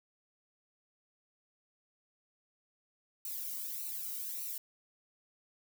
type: noise with flanger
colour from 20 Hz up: violet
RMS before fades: -40 dBFS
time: 3.25-4.58 s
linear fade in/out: 2 ms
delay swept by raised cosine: 0.59 to 1.18 ms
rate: 1.7 Hz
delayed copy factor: -0.7
effects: none